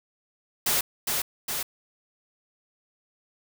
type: noise with echo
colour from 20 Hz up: white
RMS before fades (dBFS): -24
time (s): 0.66-0.81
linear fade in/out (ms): 5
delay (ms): 410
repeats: 2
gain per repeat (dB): -3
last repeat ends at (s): 1.63
effects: none

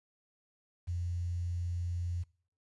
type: tone with quantisation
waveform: sine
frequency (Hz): 87.31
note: F2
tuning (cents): 0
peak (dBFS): -32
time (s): 0.87-2.24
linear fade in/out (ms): 20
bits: 10
effects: noise-tail reverb RT60 0.5 s tail -23 dB re dry + resampled to 24000 Hz

